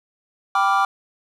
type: chord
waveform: triangle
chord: G dominant seventh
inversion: none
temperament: equal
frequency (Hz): 784 / 987.8 / 1174.7 / 1396.9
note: G5 / B5 / D6 / F6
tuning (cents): 0 / 0 / 0 / 0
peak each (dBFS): -18 / -23 / -17 / -22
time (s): 0.55-0.85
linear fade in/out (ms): 2
effects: none